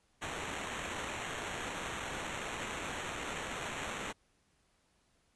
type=noise with sample-and-hold; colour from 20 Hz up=white; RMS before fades=-40 dBFS; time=0.21-4.13 s; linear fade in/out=20 ms; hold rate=4900 Hz; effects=pink hiss -73 dBFS RMS until 5.35 s + resampled to 24000 Hz